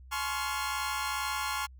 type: chord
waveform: sawtooth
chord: Db major seventh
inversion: second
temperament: equal with one note detuned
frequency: 852 / 1046.5 / 1108.7 / 1396.9 Hz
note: Ab5 / C6 / Db6 / F6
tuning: +44 / 0 / 0 / 0 cents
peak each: -33 dBFS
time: 0.11-1.67 s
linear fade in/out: 20 ms
effects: added 64 Hz sine -48 dBFS peak until 1.79 s